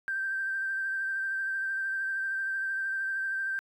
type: tone with vibrato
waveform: triangle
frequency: 1568 Hz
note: G6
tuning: in tune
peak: -25 dBFS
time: 0.08-3.59 s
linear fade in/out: 0 ms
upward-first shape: sine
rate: 13 Hz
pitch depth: 22 cents each way
effects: tanh soft clip ceiling -27 dBFS